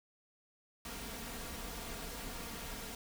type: noise with comb filter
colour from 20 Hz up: pink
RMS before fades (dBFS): -44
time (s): 0.85-2.95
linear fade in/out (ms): 2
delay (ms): 4.3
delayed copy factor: +0.55
effects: none